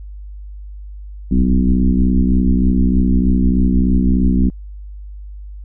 sine tone with frequency modulation, 123.47 Hz, B2, in tune, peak -10 dBFS, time 1.31-4.5 s, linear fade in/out 5 ms, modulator 63.3 Hz, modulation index 2.4, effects added 50 Hz sine -29 dBFS peak until 5.64 s

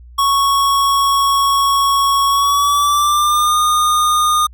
square tone with pitch glide, 1108.7 to 1223.1 Hz, C#6 to D#6, 0 to -30 cents, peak -12 dBFS, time 0.18-4.47 s, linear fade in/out 10 ms, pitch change +170 cents, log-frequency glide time 2.28-3.58 s, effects added 60 Hz sine -36 dBFS peak until 4.53 s

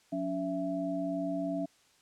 sine tone cluster, 179.6 / 282.5 / 665 Hz, F3 / C#4 / E5, +49 / +33 / +15 cents, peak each -39 / -33 / -35 dBFS, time 0.12-1.66 s, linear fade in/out 10 ms, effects white hiss -65 dBFS RMS until 2.01 s + low-pass 8000 Hz 12 dB/octave

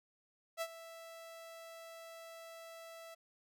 sawtooth tone with ADSR envelope, 660 Hz, E5, 2 cents sharp, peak -31 dBFS, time 0.57-3.15 s, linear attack 44 ms, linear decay 56 ms, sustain -15 dB, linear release 13 ms, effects none

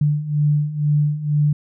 sine beating tone pair, 146.83 / 148.93 Hz, D3 / D3, 0 / +25 cents, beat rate 2.1 Hz, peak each -21 / -17 dBFS, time 0.01-1.53 s, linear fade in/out 5 ms, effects none

